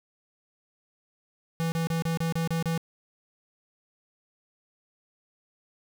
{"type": "tone bursts", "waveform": "square", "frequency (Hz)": 164.81, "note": "E3", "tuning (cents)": 0, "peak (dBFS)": -26, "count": 8, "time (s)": [1.6, 2.777], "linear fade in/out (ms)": 0, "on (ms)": 120, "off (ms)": 31, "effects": []}